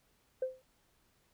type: tone with exponential decay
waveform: sine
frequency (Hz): 517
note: C5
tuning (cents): -21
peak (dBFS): -27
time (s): 0.42-0.62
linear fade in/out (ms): 5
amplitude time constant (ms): 42
effects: tanh soft clip ceiling -25 dBFS + pink hiss -72 dBFS RMS until 1.33 s